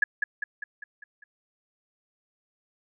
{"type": "tone with echo", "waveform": "sine", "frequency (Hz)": 1692, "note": "G#6", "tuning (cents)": 32, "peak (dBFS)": -16, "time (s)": [0.02, 0.04], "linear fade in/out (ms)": 5, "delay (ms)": 200, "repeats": 6, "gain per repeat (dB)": -5, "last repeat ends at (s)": 1.24, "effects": []}